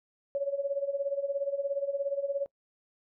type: tone with tremolo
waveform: sine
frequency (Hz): 559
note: C#5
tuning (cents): +14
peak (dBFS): -25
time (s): 0.35-2.46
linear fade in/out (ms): 0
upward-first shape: sine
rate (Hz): 17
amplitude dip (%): 80
effects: noise-tail reverb RT60 0.1 s tail -23 dB re dry